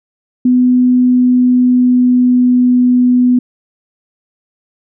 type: tone with pitch glide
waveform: sine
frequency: 250 to 248.3 Hz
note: B3 to B3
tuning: +21 to +9 cents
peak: -6 dBFS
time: 0.45-3.39 s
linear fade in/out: 5 ms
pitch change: -12 cents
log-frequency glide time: 1.03-2.81 s
effects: none